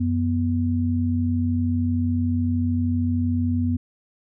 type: tone pair together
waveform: sine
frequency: 91.75 / 245.1 Hz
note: F#2 / B3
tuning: -14 / -13 cents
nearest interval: octave + perfect fourth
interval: 1701 cents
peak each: -22 dBFS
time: 0-3.77 s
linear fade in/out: 10 ms
effects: none